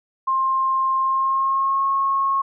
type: tone with pitch glide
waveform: sine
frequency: 1059 to 1090 Hz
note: C6 to C#6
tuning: +21 to -29 cents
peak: -17 dBFS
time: 0.27-2.42 s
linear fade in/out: 10 ms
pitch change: +50 cents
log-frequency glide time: 1-1.86 s
effects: none